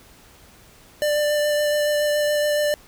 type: tone with vibrato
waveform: square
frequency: 593 Hz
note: D5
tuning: 17 cents sharp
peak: -19 dBFS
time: 1.02-2.74 s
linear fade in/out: 0 ms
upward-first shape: sine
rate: 7.1 Hz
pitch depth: 11 cents each way
effects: pink hiss -50 dBFS RMS until 2.87 s